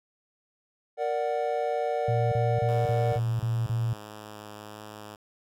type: chord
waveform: triangle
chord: Bb augmented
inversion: none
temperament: equal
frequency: 466.2 / 587.3 / 740 Hz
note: Bb4 / D5 / F#5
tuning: 0 / 0 / 0 cents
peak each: -28 dBFS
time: 0.97-3.2 s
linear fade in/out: 50 ms
type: tone bursts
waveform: sine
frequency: 116.54 Hz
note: A#2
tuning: in tune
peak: -24 dBFS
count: 7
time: 2.08-3.934 s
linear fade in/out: 5 ms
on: 240 ms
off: 29 ms
type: tone with vibrato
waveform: 5% pulse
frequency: 105.7 Hz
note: G#2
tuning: 31 cents sharp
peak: -30 dBFS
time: 2.68-5.16 s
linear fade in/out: 10 ms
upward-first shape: triangle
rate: 1.5 Hz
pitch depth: 13 cents each way
effects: none